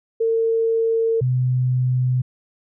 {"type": "tone pair in turn", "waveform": "sine", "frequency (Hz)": [453.2, 126.81], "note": ["A#4", "B2"], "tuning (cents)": [-49, 46], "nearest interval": "octave + minor seventh", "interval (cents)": 2205, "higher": "first", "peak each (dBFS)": -16, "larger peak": "neither", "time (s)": [[0.2, 1.21], [1.21, 2.22]], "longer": "neither", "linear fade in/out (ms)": 10, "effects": []}